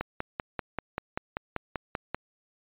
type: click train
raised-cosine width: 0.5 ms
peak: -15 dBFS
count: 12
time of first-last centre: 0.01-2.146 s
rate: 5.15 Hz
effects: resampled to 8000 Hz